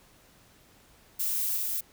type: noise with level steps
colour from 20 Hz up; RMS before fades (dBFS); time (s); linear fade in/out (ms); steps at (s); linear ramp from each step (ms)
violet; -29 / -31; 1.19-1.81; 10; 1.56; 20
effects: pink hiss -59 dBFS RMS until 1.92 s